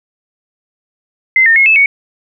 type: tone with pitch steps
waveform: sine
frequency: 2068 / 1821 / 2166 / 2616 / 2229 Hz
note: C7 / A#6 / C#7 / E7 / C#7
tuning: -21 / -41 / -41 / -14 / +9 cents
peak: -5 dBFS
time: 1.36-1.86 s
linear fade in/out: 2 ms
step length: 100 ms
effects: none